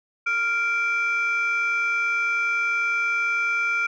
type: tone pair together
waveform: sine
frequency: 1394.9 / 2344 Hz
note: F6 / D7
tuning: -2 / -4 cents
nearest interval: major sixth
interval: 898 cents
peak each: -22 dBFS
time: 0.26-3.87 s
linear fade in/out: 10 ms
effects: tanh soft clip ceiling -16 dBFS